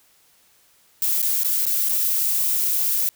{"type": "noise with dropouts", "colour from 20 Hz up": "violet", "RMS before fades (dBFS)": -21, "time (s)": [1.02, 3.09], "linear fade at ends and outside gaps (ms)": 0, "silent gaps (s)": [[1.218, 1.227], [1.434, 1.447], [1.654, 1.666], [1.888, 1.894]], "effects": ["white hiss -58 dBFS RMS until 3.15 s"]}